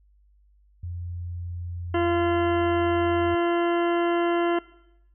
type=tone; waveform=sine; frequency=87.31 Hz; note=F2; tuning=in tune; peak=-30 dBFS; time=0.83-3.35 s; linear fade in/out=5 ms
type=harmonic tone; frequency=343.5 Hz; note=F4; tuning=29 cents flat; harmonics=1 / 2 / 3 / 4 / 5 / 6 / 8 / 9; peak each=-22 / -28 / -32 / -34 / -36 / -38 / -40 / -41 dBFS; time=1.94-4.59 s; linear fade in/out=5 ms
effects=noise-tail reverb RT60 0.9 s tail -20 dB re dry + added 50 Hz sine -56 dBFS peak until 5.14 s